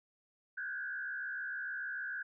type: tone with frequency modulation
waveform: sine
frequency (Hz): 1568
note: G6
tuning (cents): 0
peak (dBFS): -37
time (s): 0.57-2.23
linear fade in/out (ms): 10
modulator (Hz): 66.7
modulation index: 1.4
effects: none